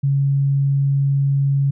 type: tone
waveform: sine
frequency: 138.9 Hz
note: C#3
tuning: 4 cents sharp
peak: -14 dBFS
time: 0.03-1.71 s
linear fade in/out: 10 ms
effects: none